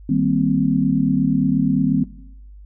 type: chord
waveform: sine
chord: C minor seventh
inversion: first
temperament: equal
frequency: 155.56 / 196 / 233.1 / 261.6 Hz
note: Eb3 / G3 / Bb3 / C4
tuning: 0 / 0 / 0 / 0 cents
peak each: -21 / -22 / -22 / -18 dBFS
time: 0.09-2.04 s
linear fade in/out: 5 ms
effects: noise-tail reverb RT60 0.8 s tail -18 dB re dry + added 50 Hz sine -38 dBFS peak until 2.65 s